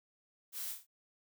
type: noise with echo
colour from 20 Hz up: blue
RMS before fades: -42 dBFS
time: 0.52-0.76 s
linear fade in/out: 50 ms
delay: 27 ms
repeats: 4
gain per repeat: -5 dB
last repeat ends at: 0.868 s
effects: none